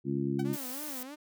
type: harmonic tone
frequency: 69.3 Hz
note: C#2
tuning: in tune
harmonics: 2 / 3 / 4 / 5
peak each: -34 / -34 / -34 / -34 dBFS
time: 0.04-0.57 s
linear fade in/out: 50 ms
type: tone with exponential decay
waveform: sawtooth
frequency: 760 Hz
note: F#5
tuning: 46 cents sharp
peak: -33 dBFS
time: 0.39-0.48 s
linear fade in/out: 5 ms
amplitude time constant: 19 ms
type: tone with vibrato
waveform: sawtooth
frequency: 275.6 Hz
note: C#4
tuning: 10 cents flat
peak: -38 dBFS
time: 0.44-1.16 s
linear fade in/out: 20 ms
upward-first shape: sine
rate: 3.1 Hz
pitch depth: 170 cents each way
type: noise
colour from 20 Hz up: blue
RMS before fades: -40 dBFS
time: 0.53-1.03 s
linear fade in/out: 2 ms
effects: none